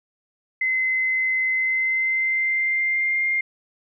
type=tone with pitch glide; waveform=sine; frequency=2051 to 2114 Hz; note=C7 to C7; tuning=-35 to +17 cents; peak=-19 dBFS; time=0.61-3.41 s; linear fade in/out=5 ms; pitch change=+52 cents; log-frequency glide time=1.53-3.27 s; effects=none